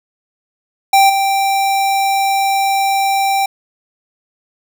square tone with level steps, 784 Hz, G5, in tune, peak -7 / -13 dBFS, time 0.93-3.46 s, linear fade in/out 5 ms, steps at 1.09 s, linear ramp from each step 10 ms, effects none

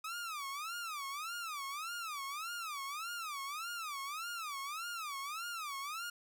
sawtooth tone with vibrato, 1244.5 Hz, D#6, in tune, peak -36 dBFS, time 0.04-6.1 s, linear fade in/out 5 ms, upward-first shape sine, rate 1.7 Hz, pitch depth 230 cents each way, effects none

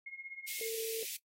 sine tone with tremolo, 2153 Hz, C7, 49 cents sharp, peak -40 dBFS, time 0.06-0.69 s, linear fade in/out 5 ms, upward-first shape triangle, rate 16 Hz, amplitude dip 90%
white high-pass noise, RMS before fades -41 dBFS, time 0.47-1.17 s, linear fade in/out 10 ms, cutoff 2100 Hz, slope 48 dB/octave
sine tone, 449.4 Hz, A4, 37 cents sharp, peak -37 dBFS, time 0.61-1.03 s, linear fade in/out 2 ms
effects noise-tail reverb RT60 0.1 s tail -21 dB re dry + AAC 48 kbps

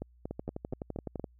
two click trains, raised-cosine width 2 ms, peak -23 / -23 dBFS, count 6 / 12, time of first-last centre 0.02-1.196 / 0.31-1.242 s, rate 4.25 / 11.8 Hz, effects added 60 Hz sine -58 dBFS peak until 1.39 s

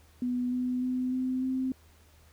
sine tone with pitch steps, 247.4 / 250.6 / 253.8 / 257 / 260.3 Hz, B3 / B3 / B3 / C4 / C4, +3 / +25 / +47 / -31 / -9 cents, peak -27 dBFS, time 0.22-1.72 s, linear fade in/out 2 ms, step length 300 ms, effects added 78 Hz sine -58 dBFS peak until 2.32 s + pink hiss -62 dBFS RMS until 2.32 s

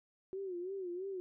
sine tone with vibrato, 370 Hz, F#4, in tune, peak -38 dBFS, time 0.33-1.2 s, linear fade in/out 0 ms, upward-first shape sine, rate 3 Hz, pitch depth 110 cents each way, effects none

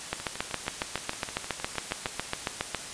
two click trains, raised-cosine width 0.3 ms, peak -11 / -20 dBFS, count 20 / 13, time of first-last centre 0.13-2.747 / 0.2-2.066 s, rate 7.26 / 6.43 Hz, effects white hiss -39 dBFS RMS until 2.93 s + resampled to 22050 Hz

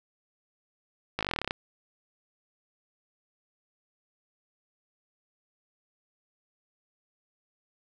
slowing click train, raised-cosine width 0.3 ms, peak -13 dBFS, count 14, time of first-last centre 1.19-1.509 s, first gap 18 ms, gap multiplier 1.05, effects none

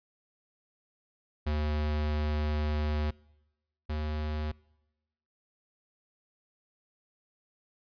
square tone pair in turn, 75.4 / 76.23 Hz, D2 / D#2, +46 / -35 cents, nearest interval unison, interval 19 cents, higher second, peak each -28 / -31 dBFS, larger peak first, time 1.46-3.11 / 3.89-4.52 s, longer first, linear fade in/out 10 ms, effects noise-tail reverb RT60 1.0 s tail -24 dB re dry + resampled to 11025 Hz

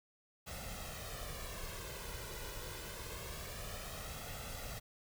pink noise with flanger, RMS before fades -45 dBFS, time 0.46-4.8 s, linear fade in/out 20 ms, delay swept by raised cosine 1.5 to 2.03 ms, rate 0.25 Hz, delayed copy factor +0.65, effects none

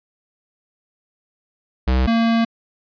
square tone pair in turn, 63.9 / 229.1 Hz, C2 / A#3, -40 / -30 cents, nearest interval octave + minor seventh, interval 2210 cents, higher second, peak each -15 dBFS, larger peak neither, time 1.87-2.07 / 2.07-2.45 s, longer second, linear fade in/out 10 ms, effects resampled to 11025 Hz

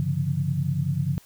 sine tone cluster, 98.2 / 133.1 / 143.1 / 172 Hz, G2 / C3 / D3 / F3, +4 / +30 / -45 / -26 cents, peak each -31 / -29 / -25 / -29 dBFS, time 0-1.18 s, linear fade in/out 0 ms, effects white hiss -55 dBFS RMS until 1.25 s

